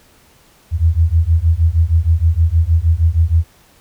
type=beating tone pair; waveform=sine; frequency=79.2 / 85.6 Hz; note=D#2 / F2; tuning=+31 / -34 cents; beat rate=6.4 Hz; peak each=-13 dBFS; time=0.71-3.45 s; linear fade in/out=50 ms; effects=pink hiss -50 dBFS RMS until 3.8 s